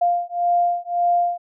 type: beating tone pair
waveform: sine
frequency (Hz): 698.5 / 700.3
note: F5 / F5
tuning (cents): 0 / +5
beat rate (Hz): 1.8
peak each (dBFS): -20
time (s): 0.01-1.38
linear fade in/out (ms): 10
effects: none